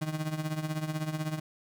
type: tone with tremolo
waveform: 35% pulse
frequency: 155.56 Hz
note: D#3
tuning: in tune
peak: -26 dBFS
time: 0.01-1.4 s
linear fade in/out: 10 ms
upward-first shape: triangle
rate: 16 Hz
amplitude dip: 80%
effects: none